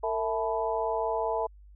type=tone cluster; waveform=sine; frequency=453.1 / 657 / 865 / 990 Hz; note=A#4 / E5 / A5 / B5; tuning=-49 / -6 / -30 / +4 cents; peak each=-31 / -31 / -32 / -34 dBFS; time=0.03-1.47 s; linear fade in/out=10 ms; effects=added 50 Hz sine -49 dBFS peak until 1.75 s